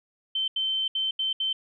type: tone bursts at uneven times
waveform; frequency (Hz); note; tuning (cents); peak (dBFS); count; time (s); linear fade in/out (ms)
sine; 3093; G7; -24; -24; 5; 0.35-0.48 / 0.56-0.88 / 0.95-1.11 / 1.19-1.33 / 1.4-1.53; 5
effects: none